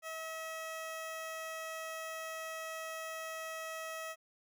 15% pulse tone, 643 Hz, E5, 43 cents flat, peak -34 dBFS, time 0.02-4.16 s, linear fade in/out 50 ms, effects none

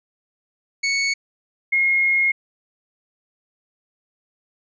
sawtooth / sine tone pair in turn, 2217 / 2151 Hz, C#7 / C7, 0 / +47 cents, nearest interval minor second, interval 53 cents, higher first, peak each -15 dBFS, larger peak neither, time 0.83-1.14 / 1.72-2.32 s, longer second, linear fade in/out 10 ms, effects resampled to 16000 Hz

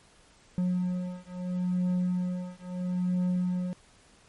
triangle beating tone pair, 180.2 / 180.95 Hz, F#3 / F#3, -45 / -38 cents, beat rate 0.75 Hz, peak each -28 dBFS, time 0.58-3.73 s, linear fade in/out 0 ms, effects pink hiss -59 dBFS RMS until 4.28 s + MP3 48 kbps

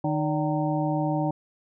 harmonic tone with a mistuned harmonic, 153.4 Hz, D#3, 24 cents flat, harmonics 1 / 2 / 4 / 5 / 6, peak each -27 / -27 / -31 / -31 / -34 dBFS, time 0.04-1.31 s, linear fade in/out 5 ms, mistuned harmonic 4, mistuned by -100 cents, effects none

